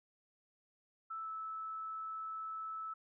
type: tone with pitch glide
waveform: sine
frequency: 1318.5 to 1307.9 Hz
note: E6 to E6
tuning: 0 to -14 cents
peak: -40 dBFS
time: 1.1-2.94 s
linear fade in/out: 10 ms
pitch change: -14 cents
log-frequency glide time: 1.22-1.28 s
effects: none